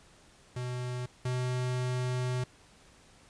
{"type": "tone pair in turn", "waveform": "square", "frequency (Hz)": [124.6, 125.9], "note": ["B2", "B2"], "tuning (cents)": [16, 34], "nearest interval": "unison", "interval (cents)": 18, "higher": "second", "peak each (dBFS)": [-34, -30], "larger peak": "second", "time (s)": [[0.56, 1.06], [1.25, 2.44]], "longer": "second", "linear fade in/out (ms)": 5, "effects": ["pink hiss -59 dBFS RMS until 3.29 s", "resampled to 22050 Hz"]}